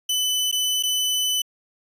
sawtooth tone with dropouts, 3004 Hz, F#7, 26 cents sharp, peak -17 dBFS, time 0.09-1.42 s, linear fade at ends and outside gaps 5 ms, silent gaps 0.515-0.525 / 0.827-0.834 s, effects resampled to 32000 Hz

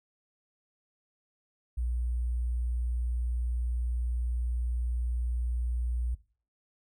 sine tone with sample-and-hold, 60 Hz, B1, 49 cents flat, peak -28 dBFS, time 1.77-6.15 s, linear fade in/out 10 ms, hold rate 8820 Hz, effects noise-tail reverb RT60 0.4 s tail -17 dB re dry

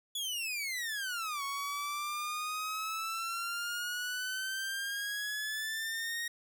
sawtooth exponential two-way sweep, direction down then up, 3447 to 1106 to 1877 Hz, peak -31 dBFS, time 0.15-6.28 s, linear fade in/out 5 ms, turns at 1.43 s, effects none

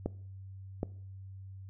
clicks, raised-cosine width 2 ms, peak -18 dBFS, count 2, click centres 0.06 / 0.831 s, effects noise-tail reverb RT60 0.6 s tail -21 dB re dry + added 96 Hz sine -44 dBFS peak until 1.69 s

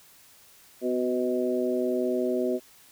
harmonic tone with a mistuned harmonic, 125.5 Hz, B2, 28 cents sharp, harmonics 2 / 3 / 4 / 5, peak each -29 / -27 / -32 / -31 dBFS, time 0.81-2.6 s, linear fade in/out 50 ms, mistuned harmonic 3, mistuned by -23 cents, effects white hiss -55 dBFS RMS until 2.91 s

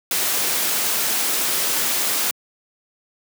white noise, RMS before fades -21 dBFS, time 0.11-2.31 s, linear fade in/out 2 ms, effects high-pass 200 Hz 12 dB/octave

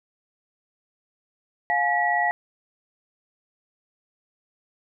sine tone cluster, 706 / 842 / 1933 Hz, F5 / G#5 / B6, +19 / +24 / -38 cents, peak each -24 / -25 / -23 dBFS, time 1.7-2.31 s, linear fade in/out 0 ms, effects none

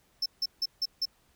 triangle tone bursts, 5310 Hz, E8, 12 cents sharp, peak -25 dBFS, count 5, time 0.22-1.055 s, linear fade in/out 5 ms, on 39 ms, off 160 ms, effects pink hiss -67 dBFS RMS until 1.35 s

